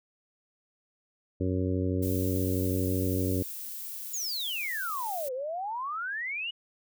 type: harmonic tone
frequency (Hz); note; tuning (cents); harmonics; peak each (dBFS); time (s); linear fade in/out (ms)
92.5; F#2; 0; 1 / 2 / 3 / 4 / 5 / 6; -29 / -35 / -31 / -35 / -36 / -40; 1.4-3.43; 10
type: noise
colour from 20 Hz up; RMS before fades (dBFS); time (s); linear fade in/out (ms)
violet; -39; 2.02-5.29; 10
type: exponential two-way sweep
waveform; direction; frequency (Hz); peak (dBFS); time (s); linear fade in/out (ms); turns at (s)
sine; down then up; 7080 to 493.9 to 2960; -31; 4.13-6.51; 10; 5.33
effects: none